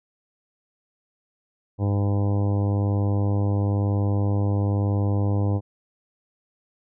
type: harmonic tone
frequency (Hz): 101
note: G#2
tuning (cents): -48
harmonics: 1 / 2 / 3 / 4 / 5 / 6 / 7 / 8 / 9 / 10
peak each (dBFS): -20 / -30 / -30 / -36 / -34 / -40 / -41 / -40 / -44 / -45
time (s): 1.78-5.61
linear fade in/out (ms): 50
effects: none